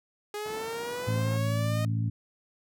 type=exponential sweep; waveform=sawtooth; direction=up; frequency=413.2 to 620 Hz; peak=-29 dBFS; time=0.34-1.85 s; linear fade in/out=2 ms
type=band-pass noise; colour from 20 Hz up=pink; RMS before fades=-45 dBFS; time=0.45-1.38 s; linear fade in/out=10 ms; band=180 to 1300 Hz; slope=12 dB/octave
type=harmonic tone; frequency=55.5 Hz; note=A1; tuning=16 cents sharp; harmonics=2 / 3 / 4 / 5; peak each=-26 / -35 / -38 / -40 dBFS; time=1.07-2.1 s; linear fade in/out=10 ms
effects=none